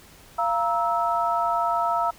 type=tone cluster; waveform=sine; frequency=689 / 938 / 1306 Hz; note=F5 / A#5 / E6; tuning=-24 / +11 / -17 cents; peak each=-25 dBFS; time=0.38-2.11 s; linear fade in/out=10 ms; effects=pink hiss -50 dBFS RMS until 2.18 s